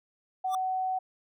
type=tone; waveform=sine; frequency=750 Hz; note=F#5; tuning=23 cents sharp; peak=-27 dBFS; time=0.44-0.99 s; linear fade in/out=10 ms
type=tone with exponential growth; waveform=square; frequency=1174.7 Hz; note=D6; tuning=in tune; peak=-30 dBFS; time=0.46-0.55 s; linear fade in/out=2 ms; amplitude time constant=18 ms
effects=none